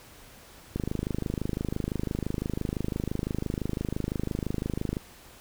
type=click train; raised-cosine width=3 ms; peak=-16 dBFS; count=110; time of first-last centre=0.76-4.968 s; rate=25.9 Hz; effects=pink hiss -51 dBFS RMS until 5.4 s

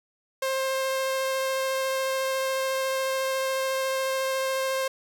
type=tone with vibrato; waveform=sawtooth; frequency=530 Hz; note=C5; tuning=22 cents sharp; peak=-21 dBFS; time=0.42-4.88 s; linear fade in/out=5 ms; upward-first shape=sine; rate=14 Hz; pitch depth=8 cents each way; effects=none

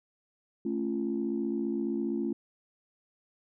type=chord; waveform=sine; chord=A augmented; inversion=none; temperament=just; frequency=220 / 275 / 343.8 Hz; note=A3 / C#4 / E#4; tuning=0 / -14 / -27 cents; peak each=-32 / -33 / -32 dBFS; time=0.65-2.33 s; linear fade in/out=5 ms; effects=tanh soft clip ceiling -20 dBFS

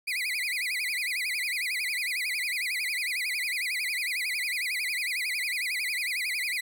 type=tone with vibrato; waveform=35% pulse; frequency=2217 Hz; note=C#7; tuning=in tune; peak=-26 dBFS; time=0.07-6.61 s; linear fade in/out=10 ms; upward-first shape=sine; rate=11 Hz; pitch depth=220 cents each way; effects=11-bit

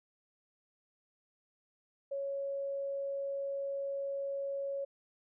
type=tone; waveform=sine; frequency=554.4 Hz; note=C#5; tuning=in tune; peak=-34 dBFS; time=2.11-4.85 s; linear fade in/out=10 ms; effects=none

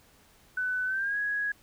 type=tone with pitch glide; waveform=sine; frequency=1500 to 1664.4 Hz; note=F#6 to G#6; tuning=+23 to +3 cents; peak=-27 dBFS; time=0.57-1.52 s; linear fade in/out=5 ms; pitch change=+180 cents; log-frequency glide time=0.85-1.17 s; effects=pink hiss -60 dBFS RMS until 1.62 s

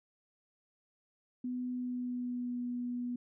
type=tone with pitch glide; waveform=sine; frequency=249.4 to 244.4 Hz; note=B3 to B3; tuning=+17 to -18 cents; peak=-34 dBFS; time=1.44-3.16 s; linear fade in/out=5 ms; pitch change=-35 cents; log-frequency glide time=1.7-2.6 s; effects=none

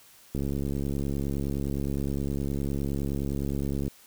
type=click train; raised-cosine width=3 ms; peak=-18 dBFS; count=247; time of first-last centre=0.35-3.879 s; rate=69.7 Hz; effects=white hiss -55 dBFS RMS until 4.06 s

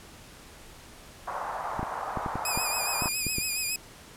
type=band-pass noise; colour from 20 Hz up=pink; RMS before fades=-34 dBFS; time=1.27-3.09 s; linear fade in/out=10 ms; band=720 to 1200 Hz; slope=24 dB/octave
type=clicks; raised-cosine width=3 ms; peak=-19 dBFS; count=10; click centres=1.794 / 1.83 / 2.173 / 2.262 / 2.356 / 2.575 / 3.022 / 3.058 / 3.267 / 3.384 s
type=tone with vibrato; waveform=5% pulse; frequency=2481 Hz; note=D#7; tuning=6 cents flat; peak=-18 dBFS; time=2.45-3.76 s; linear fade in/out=2 ms; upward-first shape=sine; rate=7.2 Hz; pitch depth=55 cents each way
effects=pink hiss -49 dBFS RMS until 4.16 s + low-pass 12000 Hz 12 dB/octave

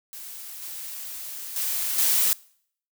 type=noise with level steps; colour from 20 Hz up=blue; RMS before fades=-39 / -36 / -27 / -21 dBFS; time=0.13-2.33 s; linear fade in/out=0 ms; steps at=0.62 / 1.56 / 1.98 s; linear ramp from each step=2 ms; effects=noise-tail reverb RT60 0.6 s tail -23 dB re dry

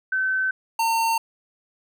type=tone pair in turn; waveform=sine / square; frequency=1530 / 909.7 Hz; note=G6 / A#5; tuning=-42 / -43 cents; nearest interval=major sixth; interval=901 cents; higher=first; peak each=-20 dBFS; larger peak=neither; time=0.12-0.51 / 0.79-1.18 s; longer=neither; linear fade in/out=5 ms; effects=none

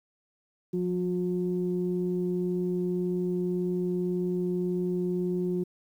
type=tone pair together; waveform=sine; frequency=178.19 / 360 Hz; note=F3 / F#4; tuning=+35 / -47 cents; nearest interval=octave; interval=1218 cents; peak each=-28 dBFS; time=0.73-5.64 s; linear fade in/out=10 ms; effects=tanh soft clip ceiling -18 dBFS + 10-bit

